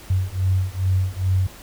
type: beating tone pair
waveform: sine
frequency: 92.5 / 94.9 Hz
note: F#2 / F#2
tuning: 0 / +44 cents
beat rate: 2.4 Hz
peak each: -21 dBFS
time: 0.1-1.47 s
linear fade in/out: 5 ms
effects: added 52 Hz sine -44 dBFS peak until 1.62 s + pink hiss -43 dBFS RMS until 1.62 s